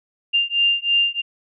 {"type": "beating tone pair", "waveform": "sine", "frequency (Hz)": [2794, 2797.1], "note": ["F7", "F7"], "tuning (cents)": [0, 2], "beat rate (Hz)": 3.1, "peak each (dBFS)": -19, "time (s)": [0.33, 1.22], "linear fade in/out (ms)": 20, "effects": []}